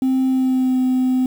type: tone with pitch glide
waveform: sine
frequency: 261.6 to 256.1 Hz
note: C4 to C4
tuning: 0 to -37 cents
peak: -12 dBFS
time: 0.02-1.26 s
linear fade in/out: 2 ms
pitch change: -37 cents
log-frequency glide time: 0.27-0.78 s
effects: tanh soft clip ceiling -13 dBFS + 7-bit